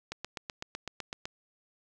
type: click train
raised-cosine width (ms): 0.2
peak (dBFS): -19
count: 10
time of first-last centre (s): 0.12-1.255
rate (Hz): 7.93
effects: none